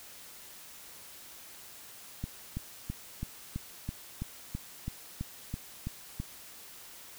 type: click train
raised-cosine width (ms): 5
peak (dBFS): -22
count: 13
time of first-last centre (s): 2.24-6.2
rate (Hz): 3.03
effects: white hiss -50 dBFS RMS until 7.18 s